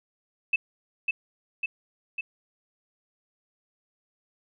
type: tone with echo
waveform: sine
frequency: 2628 Hz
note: E7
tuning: 6 cents flat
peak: -19 dBFS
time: 0.53-0.56 s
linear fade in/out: 5 ms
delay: 550 ms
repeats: 3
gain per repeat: -3 dB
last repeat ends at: 2.21 s
effects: none